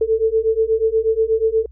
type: beating tone pair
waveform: sine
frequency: 440 / 448.3 Hz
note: A4 / A4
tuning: 0 / +32 cents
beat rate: 8.3 Hz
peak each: -18 / -17 dBFS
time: 0.01-1.66 s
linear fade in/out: 5 ms
effects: added 62 Hz sine -39 dBFS peak until 1.71 s